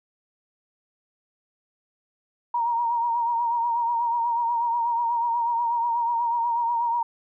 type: tone with vibrato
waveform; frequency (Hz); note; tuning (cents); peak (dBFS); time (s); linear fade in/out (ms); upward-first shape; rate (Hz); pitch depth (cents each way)
sine; 940; A#5; +14; -21; 2.54-7.03; 5; triangle; 8.2; 52
effects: none